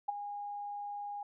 sine tone with ADSR envelope, 818 Hz, G#5, 26 cents flat, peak -27 dBFS, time 0.08-1.23 s, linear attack 11 ms, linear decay 14 ms, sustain -11 dB, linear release 3 ms, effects none

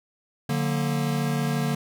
square chord, D augmented, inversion none, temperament equal with one note detuned, 146.83 / 181.19 / 233.1 Hz, D3 / F#3 / A#3, 0 / -36 / 0 cents, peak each -26 / -32 / -29 dBFS, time 0.49-1.75 s, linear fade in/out 5 ms, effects none

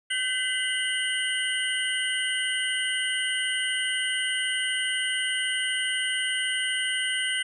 sine tone cluster, 1538 / 2022 / 2874 / 3087 / 8790 Hz, G6 / B6 / F7 / G7 / C#9, -33 / +40 / +49 / -27 / -16 cents, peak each -31 / -30 / -30 / -32 / -35 dBFS, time 0.1-7.43 s, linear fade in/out 10 ms, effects none

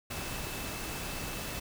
sine tone in noise, 2625 Hz, E7, 8 cents flat, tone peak -47 dBFS, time 0.1-1.6 s, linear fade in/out 10 ms, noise pink, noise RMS -38 dBFS, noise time 0.1-1.6 s, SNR -12 dB, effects none

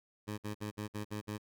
15% pulse tone bursts, 105.3 Hz, G#2, 24 cents sharp, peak -31 dBFS, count 7, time 0.27-1.382 s, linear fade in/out 20 ms, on 110 ms, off 57 ms, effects none

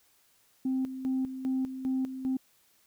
sine tone with tremolo, 261.6 Hz, C4, in tune, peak -25 dBFS, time 0.65-2.37 s, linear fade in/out 5 ms, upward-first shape square, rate 2.5 Hz, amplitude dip 70%, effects tanh soft clip ceiling -23 dBFS + white hiss -66 dBFS RMS until 2.86 s

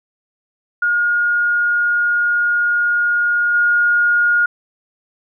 sine tone with level steps, 1429 Hz, F6, 39 cents sharp, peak -13 / -11 dBFS, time 0.82-4.46 s, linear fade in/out 5 ms, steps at 3.54 s, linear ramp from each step 5 ms, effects none

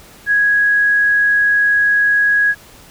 sine tone, 1661.2 Hz, G#6, in tune, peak -10 dBFS, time 0.26-2.55 s, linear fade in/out 50 ms, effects pink hiss -42 dBFS RMS until 2.9 s

